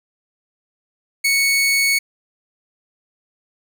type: tone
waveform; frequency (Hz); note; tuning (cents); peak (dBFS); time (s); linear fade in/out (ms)
sawtooth; 2217; C#7; 0; -11; 1.24-1.99; 10
effects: none